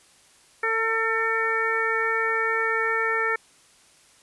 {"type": "harmonic tone", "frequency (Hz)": 449.4, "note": "A4", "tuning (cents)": 37, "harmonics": [1, 2, 3, 4, 5], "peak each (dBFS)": [-28, -33, -27, -25, -30], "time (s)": [0.63, 3.36], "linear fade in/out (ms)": 5, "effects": ["white hiss -56 dBFS RMS until 4.22 s", "resampled to 24000 Hz"]}